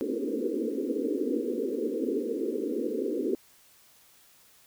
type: band-pass noise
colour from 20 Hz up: white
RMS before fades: -30 dBFS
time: 0.01-3.35 s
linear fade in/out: 0 ms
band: 230 to 490 Hz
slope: 96 dB/octave
effects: white hiss -59 dBFS RMS until 4.66 s